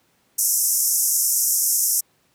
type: band-pass noise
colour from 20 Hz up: white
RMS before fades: -20 dBFS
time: 0.38-2.01 s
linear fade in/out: 10 ms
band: 5400 to 14000 Hz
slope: 96 dB/octave
effects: pink hiss -63 dBFS RMS until 2.34 s + high-pass 100 Hz 12 dB/octave